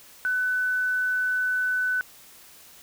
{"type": "tone", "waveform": "sine", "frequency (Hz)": 1500, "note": "F#6", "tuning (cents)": 23, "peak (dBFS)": -22, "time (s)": [0.25, 2.01], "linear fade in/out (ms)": 0, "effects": ["white hiss -50 dBFS RMS until 2.82 s"]}